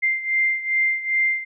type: beating tone pair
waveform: sine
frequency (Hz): 2093 / 2095.5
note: C7 / C7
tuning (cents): 0 / +2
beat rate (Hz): 2.5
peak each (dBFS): -20 / -24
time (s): 0.02-1.45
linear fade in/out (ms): 20
effects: none